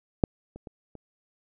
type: clicks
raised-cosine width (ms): 2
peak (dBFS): -6 / -29 / -27 / -30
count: 4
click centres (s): 0.238 / 0.56 / 0.672 / 0.953
effects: none